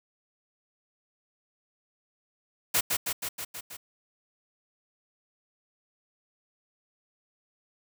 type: noise with echo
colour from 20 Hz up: white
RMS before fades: -24 dBFS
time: 2.74-2.81 s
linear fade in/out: 10 ms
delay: 160 ms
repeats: 6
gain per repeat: -3 dB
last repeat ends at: 3.77 s
effects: none